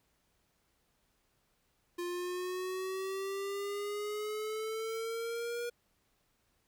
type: exponential sweep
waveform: square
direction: up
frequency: 349.2 to 479.3 Hz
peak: -36 dBFS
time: 1.98-5.7 s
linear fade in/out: 10 ms
effects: pink hiss -75 dBFS RMS until 6.67 s